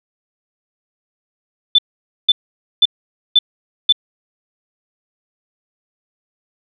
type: tone bursts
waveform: sine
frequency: 3520 Hz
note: A7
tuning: in tune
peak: -6 dBFS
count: 5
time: 1.75-3.925 s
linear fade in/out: 5 ms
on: 35 ms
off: 500 ms
effects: none